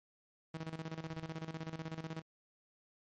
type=tone with tremolo; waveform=sawtooth; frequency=160.8 Hz; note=E3; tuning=43 cents flat; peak=-35 dBFS; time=0.54-2.22 s; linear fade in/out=5 ms; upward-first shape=square; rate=16 Hz; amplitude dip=75%; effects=low-pass 5000 Hz 12 dB/octave + MP3 48 kbps